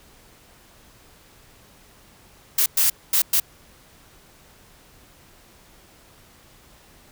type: noise bursts at uneven times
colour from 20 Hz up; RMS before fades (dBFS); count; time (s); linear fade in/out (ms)
blue; -18; 4; 2.58-2.66 / 2.77-2.9 / 3.13-3.22 / 3.33-3.4; 5
effects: pink hiss -52 dBFS RMS until 7.11 s